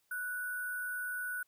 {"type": "tone with sample-and-hold", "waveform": "sine", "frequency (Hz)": 1478, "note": "F#6", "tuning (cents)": -2, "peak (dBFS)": -35, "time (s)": [0.11, 1.43], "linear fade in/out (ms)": 5, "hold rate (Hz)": 11025, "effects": ["white hiss -75 dBFS RMS until 1.47 s"]}